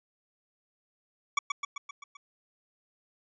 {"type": "tone with echo", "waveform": "25% pulse", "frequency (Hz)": 1135, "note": "C#6", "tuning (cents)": 41, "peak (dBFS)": -19, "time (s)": [1.37, 1.39], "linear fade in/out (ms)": 5, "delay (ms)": 130, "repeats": 6, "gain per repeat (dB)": -4, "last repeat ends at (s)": 2.17, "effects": ["resampled to 16000 Hz"]}